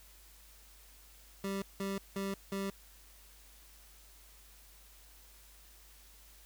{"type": "tone bursts", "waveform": "25% pulse", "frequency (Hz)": 196, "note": "G3", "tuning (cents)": 0, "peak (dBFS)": -31, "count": 4, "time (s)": [1.44, 2.7], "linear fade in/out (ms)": 2, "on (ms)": 180, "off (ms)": 180, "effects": ["added 50 Hz sine -59 dBFS peak until 6.45 s", "white hiss -60 dBFS RMS until 6.45 s"]}